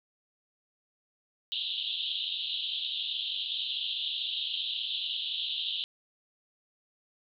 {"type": "band-pass noise", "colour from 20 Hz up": "white", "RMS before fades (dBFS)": -34, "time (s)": [1.52, 5.84], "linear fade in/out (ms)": 0, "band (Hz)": [2900, 3900], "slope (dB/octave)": 96, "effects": []}